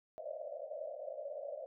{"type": "band-pass noise", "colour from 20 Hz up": "white", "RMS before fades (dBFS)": -44, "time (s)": [0.18, 1.66], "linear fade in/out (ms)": 0, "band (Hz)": [540, 640], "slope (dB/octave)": 96, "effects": []}